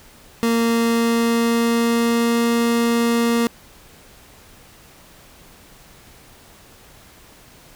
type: tone with pitch glide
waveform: 30% pulse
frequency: 231 to 233.8 Hz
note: A#3 to A#3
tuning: -16 to +5 cents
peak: -13 dBFS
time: 0.43-3.47 s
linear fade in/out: 0 ms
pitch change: +21 cents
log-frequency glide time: 0.61-2.44 s
effects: pink hiss -47 dBFS RMS until 7.75 s